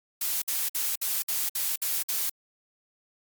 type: noise bursts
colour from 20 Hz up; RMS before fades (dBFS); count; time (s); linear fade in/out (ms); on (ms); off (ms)
blue; -28; 8; 0.21-2.296; 5; 210; 58
effects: Opus 48 kbps